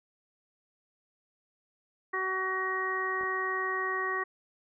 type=harmonic tone; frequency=376.7 Hz; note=F#4; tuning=31 cents sharp; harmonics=1 / 2 / 3 / 4 / 5; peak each=-36 / -42 / -33 / -43 / -32 dBFS; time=2.13-4.24 s; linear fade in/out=10 ms
type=clicks; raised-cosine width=1 ms; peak=-32 dBFS; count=2; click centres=3.211 / 3.234 s
effects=none